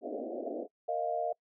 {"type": "band-pass noise", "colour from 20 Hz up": "white", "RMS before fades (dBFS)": -38, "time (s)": [0.01, 0.68], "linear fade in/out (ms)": 50, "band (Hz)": [230, 700], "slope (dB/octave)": 96}
{"type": "chord", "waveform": "sine", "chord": "Bb suspended fourth", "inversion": "none", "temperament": "just", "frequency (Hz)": [466.2, 621.6, 699.2], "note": ["Bb4", "Eb5", "F5"], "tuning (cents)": [0, -2, 2], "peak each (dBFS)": [-38, -34, -33], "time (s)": [0.88, 1.33], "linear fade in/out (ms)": 10}
{"effects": ["noise-tail reverb RT60 0.1 s tail -26 dB re dry"]}